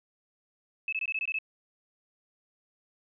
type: tone bursts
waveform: sine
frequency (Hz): 2600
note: E7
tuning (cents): -24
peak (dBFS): -28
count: 8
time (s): 0.88-1.387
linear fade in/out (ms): 2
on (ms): 45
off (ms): 21
effects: none